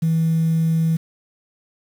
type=tone; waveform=sine; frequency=162.6 Hz; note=E3; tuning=23 cents flat; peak=-14 dBFS; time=0.02-0.97 s; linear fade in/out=10 ms; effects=tanh soft clip ceiling -12 dBFS + 7-bit